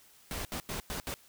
pink noise bursts at uneven times, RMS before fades -37 dBFS, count 5, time 0.31-0.45 / 0.52-0.6 / 0.69-0.8 / 0.9-1 / 1.07-1.14 s, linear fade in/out 0 ms, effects white hiss -60 dBFS RMS until 1.28 s

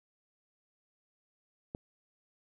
click, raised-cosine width 2 ms, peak -25 dBFS, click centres 1.749 s, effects none

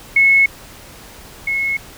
sine tone pair in turn, 2190 / 2180 Hz, C#7 / C#7, -22 / -29 cents, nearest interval unison, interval 7 cents, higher first, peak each -8 / -16 dBFS, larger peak first, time 0.16-0.46 / 1.47-1.77 s, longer neither, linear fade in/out 5 ms, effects pink hiss -39 dBFS RMS until 1.97 s

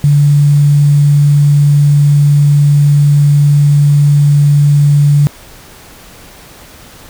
sine tone with quantisation, 144.9 Hz, D3, 23 cents flat, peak -4 dBFS, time 0.04-5.27 s, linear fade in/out 0 ms, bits 5, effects pink hiss -36 dBFS RMS until 7.09 s

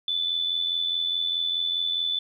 sine tone with amplitude modulation, 3497 Hz, A7, 11 cents flat, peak -21 dBFS, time 0.08-2.19 s, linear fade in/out 2 ms, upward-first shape sine, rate 84.8 Hz, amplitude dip 55%, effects 10-bit

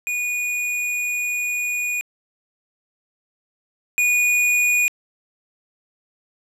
square tone pair in turn, 2457 / 2457 Hz, D#7 / D#7, -22 / -22 cents, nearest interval unison, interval 0 cents, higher neither, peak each -22 / -16 dBFS, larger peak second, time 0.07-2.01 / 3.98-4.88 s, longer first, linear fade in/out 0 ms, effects low-pass 12000 Hz 12 dB/octave

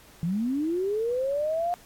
sine linear sweep, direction up, 158.2 to 715 Hz, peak -24 dBFS, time 0.23-1.74 s, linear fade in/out 0 ms, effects pink hiss -53 dBFS RMS until 1.85 s + AAC 64 kbps

